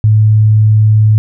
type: tone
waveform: sine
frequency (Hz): 107.7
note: A2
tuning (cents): -37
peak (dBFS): -4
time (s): 0.04-1.18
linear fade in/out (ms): 0
effects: none